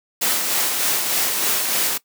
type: noise with tremolo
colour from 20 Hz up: white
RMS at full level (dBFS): -19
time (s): 0.21-1.98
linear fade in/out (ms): 10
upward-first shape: sine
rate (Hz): 3.3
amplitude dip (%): 35
effects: noise-tail reverb RT60 0.1 s tail -19 dB re dry + high-pass 200 Hz 12 dB/octave